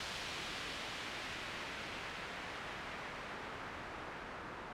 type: noise with low-pass filter sweep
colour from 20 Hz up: white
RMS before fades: -45 dBFS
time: 0-4.73 s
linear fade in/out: 5 ms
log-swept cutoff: 3600 to 1300 Hz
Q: 0.96
effects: none